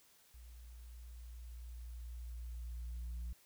sine tone with level ramp, 59.1 Hz, A#1, 24 cents sharp, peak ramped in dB -52 to -37 dBFS, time 0.34-3.33 s, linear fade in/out 5 ms, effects tanh soft clip ceiling -39 dBFS + white hiss -67 dBFS RMS until 3.45 s

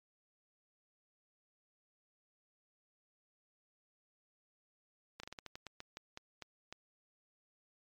slowing click train, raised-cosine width 0.2 ms, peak -28 dBFS, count 13, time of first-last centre 5.2-6.726 s, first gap 34 ms, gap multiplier 1.22, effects MP3 96 kbps

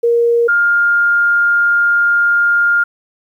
sine tone pair in turn, 470 / 1408.4 Hz, A#4 / F6, +14 / +14 cents, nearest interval octave + perfect fifth, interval 1900 cents, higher second, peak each -9 / -9 dBFS, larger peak neither, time 0.03-0.48 / 0.48-2.84 s, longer second, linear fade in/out 10 ms, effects 8-bit

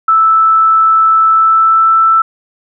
sine tone with pitch glide, 1316 to 1325.9 Hz, E6 to E6, -3 to +10 cents, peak -5 dBFS, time 0.08-2.22 s, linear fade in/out 5 ms, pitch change +13 cents, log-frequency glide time 1.28-1.95 s, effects none

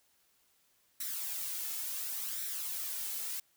blue noise with flanger, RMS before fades -38 dBFS, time 1-3.4 s, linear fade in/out 5 ms, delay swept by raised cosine 0.52 to 2.32 ms, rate 0.7 Hz, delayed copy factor +0.5, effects white hiss -71 dBFS RMS until 3.56 s

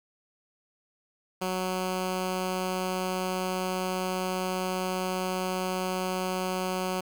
10% pulse tone, 185 Hz, F#3, in tune, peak -20 dBFS, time 1.41-7.01 s, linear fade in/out 10 ms, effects 9-bit

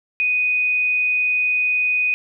sine tone, 2489 Hz, D#7, in tune, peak -16 dBFS, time 0.2-2.14 s, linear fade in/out 0 ms, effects none

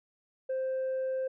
sine tone, 523.3 Hz, C5, in tune, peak -27 dBFS, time 0.49-1.28 s, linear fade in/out 10 ms, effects tanh soft clip ceiling -28 dBFS

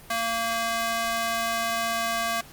square tone with high-pass filter, 229.2 Hz, A#3, 29 cents flat, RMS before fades -27 dBFS, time 0.1-2.41 s, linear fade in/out 5 ms, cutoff 830 Hz, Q 0.97, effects pink hiss -48 dBFS RMS until 2.52 s + Opus 32 kbps

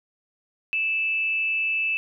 sine tone with amplitude modulation, 2633 Hz, E7, 3 cents flat, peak -20 dBFS, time 0.73-1.97 s, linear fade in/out 0 ms, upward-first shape sine, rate 269 Hz, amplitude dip 35%, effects none

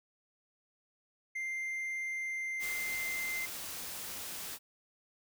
triangle tone with pitch glide, 2094 to 2081 Hz, C7 to C7, +1 to -10 cents, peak -33 dBFS, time 1.35-3.46 s, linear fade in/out 10 ms, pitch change -11 cents, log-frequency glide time 2.06-3.32 s
white noise, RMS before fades -42 dBFS, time 2.59-4.59 s, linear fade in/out 50 ms
effects none

